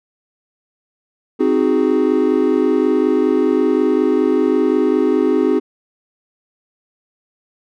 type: chord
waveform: triangle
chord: Ab dominant seventh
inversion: first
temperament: equal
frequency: 261.6 / 311.1 / 370 / 415.3 Hz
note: C4 / Eb4 / Gb4 / Ab4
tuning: 0 / 0 / 0 / 0 cents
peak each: -16 dBFS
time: 1.39-5.6 s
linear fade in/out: 20 ms
effects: none